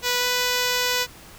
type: tone with pitch glide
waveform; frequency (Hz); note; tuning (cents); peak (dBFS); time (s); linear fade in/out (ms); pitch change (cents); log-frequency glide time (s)
5% pulse; 491.9 to 495.3; B4 to B4; -7 to +5; -9; 0.02-1.07; 50; +12; 0.19-0.25
effects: pink hiss -45 dBFS RMS until 1.38 s